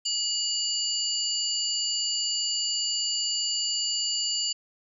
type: tone cluster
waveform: sine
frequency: 2906 / 4545 / 4829 / 7130 Hz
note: F#7 / C#8 / D8 / A8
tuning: -32 / +42 / +47 / +22 cents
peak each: -31 dBFS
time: 0.05-4.53 s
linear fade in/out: 10 ms
effects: none